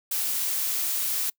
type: noise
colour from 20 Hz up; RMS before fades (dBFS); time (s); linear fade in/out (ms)
blue; -27; 0.11-1.3; 5
effects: noise-tail reverb RT60 0.1 s tail -26 dB re dry